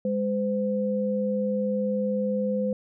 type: tone pair together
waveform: sine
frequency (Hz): 204.6 / 511.1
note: G#3 / C5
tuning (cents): -26 / -41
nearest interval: octave + major third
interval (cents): 1585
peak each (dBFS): -26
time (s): 0.05-2.73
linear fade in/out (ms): 2
effects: none